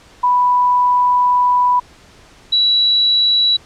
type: tone pair in turn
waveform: sine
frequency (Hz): 987.8 / 3921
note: B5 / B7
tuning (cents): 0 / -13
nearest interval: 2 octaves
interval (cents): 2387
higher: second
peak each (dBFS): -10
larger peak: neither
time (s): 0.23-1.8 / 2.52-3.57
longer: first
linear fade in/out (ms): 10
effects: pink hiss -45 dBFS RMS until 3.65 s + low-pass 7000 Hz 12 dB/octave